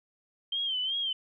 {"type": "tone with vibrato", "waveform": "sine", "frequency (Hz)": 3136, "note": "G7", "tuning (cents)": 0, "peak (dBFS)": -28, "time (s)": [0.52, 1.13], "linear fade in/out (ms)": 5, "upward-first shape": "sine", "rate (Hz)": 2.7, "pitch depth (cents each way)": 86, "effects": []}